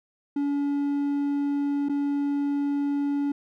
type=tone with dropouts; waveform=triangle; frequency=284.7 Hz; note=C#4; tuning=46 cents sharp; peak=-21 dBFS; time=0.36-3.32 s; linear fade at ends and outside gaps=5 ms; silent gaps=1.887-1.894 s; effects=none